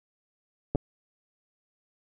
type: clicks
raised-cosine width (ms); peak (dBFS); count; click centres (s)
2; -13; 2; 0.75 / 0.757
effects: none